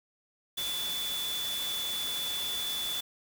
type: tone in noise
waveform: sine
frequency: 3466 Hz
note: A7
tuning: 27 cents flat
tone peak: -32 dBFS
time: 0.57-3.01 s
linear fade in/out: 10 ms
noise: white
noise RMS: -38 dBFS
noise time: 0.57-3.01 s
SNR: +3 dB
effects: none